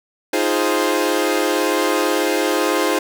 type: chord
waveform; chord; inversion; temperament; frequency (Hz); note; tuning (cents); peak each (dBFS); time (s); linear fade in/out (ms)
sawtooth; F minor seventh; third; equal; 311.1 / 349.2 / 415.3 / 523.3; Eb4 / F4 / Ab4 / C5; 0 / 0 / 0 / 0; -18; 0.33-2.99; 5
effects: none